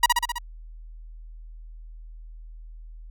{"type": "tone with echo", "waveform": "sawtooth", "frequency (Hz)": 960, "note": "B5", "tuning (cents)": -49, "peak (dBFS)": -9, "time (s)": [0.03, 0.06], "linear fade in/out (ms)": 5, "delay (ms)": 65, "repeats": 5, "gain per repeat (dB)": -3, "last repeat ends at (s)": 0.385, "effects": ["added 40 Hz sine -39 dBFS peak until 3.1 s"]}